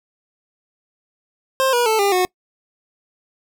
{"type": "tone with pitch steps", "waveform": "25% pulse", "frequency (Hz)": [529, 482.3, 439.7, 400.9, 365.5], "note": ["C5", "B4", "A4", "G4", "F#4"], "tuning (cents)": [19, -41, -1, 39, -21], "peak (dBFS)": -11, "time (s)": [1.6, 2.25], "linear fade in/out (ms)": 0, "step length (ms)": 130, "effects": ["noise-tail reverb RT60 0.1 s tail -25 dB re dry"]}